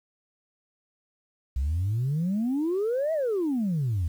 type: exponential two-way sweep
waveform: sine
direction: up then down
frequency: 62.5 to 659.3 to 77.9 Hz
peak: -22 dBFS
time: 1.56-4.08 s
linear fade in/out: 5 ms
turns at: 3.13 s
effects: tanh soft clip ceiling -21 dBFS + 9-bit